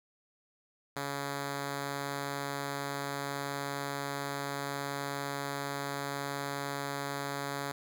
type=tone; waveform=5% pulse; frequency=140.7 Hz; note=C#3; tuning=26 cents sharp; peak=-23 dBFS; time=0.96-7.72 s; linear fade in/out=5 ms; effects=none